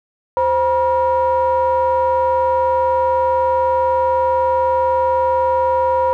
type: ring-modulated tone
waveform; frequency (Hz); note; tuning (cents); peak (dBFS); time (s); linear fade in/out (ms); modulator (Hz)
triangle; 220; A3; 0; -8; 0.37-6.13; 0; 742
effects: none